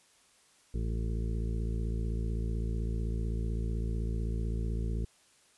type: harmonic tone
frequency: 55.8 Hz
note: A1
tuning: 25 cents sharp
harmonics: 1 / 2 / 3 / 4 / 6 / 7 / 8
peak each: -31 / -37 / -41 / -43 / -47 / -48 / -49 dBFS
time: 0.74-5.05 s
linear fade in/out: 5 ms
effects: white hiss -64 dBFS RMS until 5.57 s + resampled to 24000 Hz